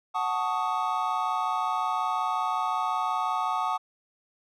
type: chord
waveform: triangle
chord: D# half-diminished seventh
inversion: first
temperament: equal with one note detuned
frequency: 740 / 880 / 1119 / 1244.5 Hz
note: F#5 / A5 / C#6 / D#6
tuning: 0 / 0 / +16 / 0 cents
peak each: -29 dBFS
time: 0.14-3.78 s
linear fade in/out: 20 ms
effects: none